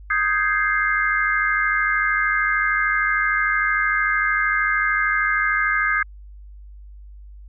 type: chord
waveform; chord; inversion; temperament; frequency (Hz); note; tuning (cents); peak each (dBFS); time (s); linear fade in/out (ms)
sine; Ab major seventh; second; equal; 1244.5 / 1568 / 1661.2 / 2093; Eb6 / G6 / Ab6 / C7; 0 / 0 / 0 / 0; -23; 0.1-6.03; 5
effects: added 50 Hz sine -38 dBFS peak until 7.48 s